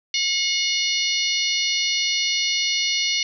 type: harmonic tone with a mistuned harmonic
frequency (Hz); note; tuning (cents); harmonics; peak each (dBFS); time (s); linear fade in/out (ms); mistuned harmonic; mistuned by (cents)
724; F#5; -38; 3 / 4 / 5 / 6 / 7 / 8; -26 / -26 / -28 / -25 / -30 / -28; 0.14-3.23; 2; 5; -20
effects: none